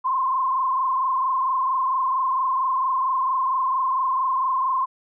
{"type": "tone with frequency modulation", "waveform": "sine", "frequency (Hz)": 1046.5, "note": "C6", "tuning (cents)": 0, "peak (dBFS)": -19, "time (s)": [0.04, 4.86], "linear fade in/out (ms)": 20, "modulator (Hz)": 24.4, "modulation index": 1.6, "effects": []}